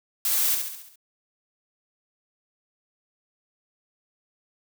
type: noise with echo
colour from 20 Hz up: blue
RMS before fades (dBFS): -24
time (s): 0.25-0.55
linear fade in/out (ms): 2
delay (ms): 68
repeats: 6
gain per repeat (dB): -5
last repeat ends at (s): 0.958
effects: none